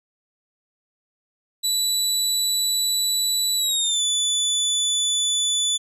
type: tone with pitch glide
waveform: 25% pulse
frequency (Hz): 3951 to 3480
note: B7 to A7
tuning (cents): 0 to -20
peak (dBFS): -15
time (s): 1.63-5.78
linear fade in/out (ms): 20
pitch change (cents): -220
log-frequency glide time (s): 3.57-4.02
effects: none